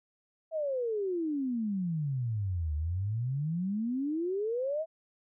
sine exponential two-way sweep, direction down then up, 659.3 to 73.42 to 659.3 Hz, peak -29 dBFS, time 0.51-4.86 s, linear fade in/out 50 ms, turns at 2.75 s, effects none

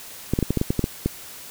clicks, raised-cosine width 3 ms, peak -7 dBFS, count 10, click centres 0.336 / 0.389 / 0.427 / 0.506 / 0.573 / 0.614 / 0.705 / 0.793 / 0.841 / 1.06 s, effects white hiss -40 dBFS RMS until 1.5 s

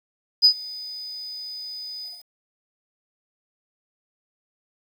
sine tone with ADSR envelope, 4978 Hz, D#8, in tune, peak -8 dBFS, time 0.42-2.25 s, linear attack 30 ms, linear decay 80 ms, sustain -24 dB, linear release 210 ms, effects tanh soft clip ceiling -6 dBFS + 8-bit

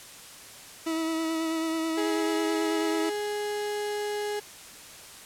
40% pulse tone with vibrato, 323.6 Hz, E4, 32 cents flat, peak -26 dBFS, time 0.86-3.1 s, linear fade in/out 10 ms, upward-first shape sine, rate 9.2 Hz, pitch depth 21 cents each way
35% pulse tone, 415.7 Hz, G#4, 2 cents sharp, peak -27 dBFS, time 1.97-4.4 s, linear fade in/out 10 ms
effects white hiss -46 dBFS RMS until 5.25 s + low-pass 11000 Hz 12 dB/octave

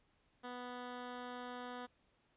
10% pulse tone, 246.9 Hz, B3, in tune, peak -36 dBFS, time 0.43-1.87 s, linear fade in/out 20 ms, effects pink hiss -75 dBFS RMS until 2.36 s + resampled to 8000 Hz

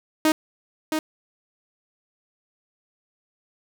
sawtooth tone with echo, 311.9 Hz, D#4, 4 cents sharp, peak -12 dBFS, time 0.25-0.32 s, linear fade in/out 2 ms, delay 670 ms, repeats 1, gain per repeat -6 dB, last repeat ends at 0.99 s, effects none

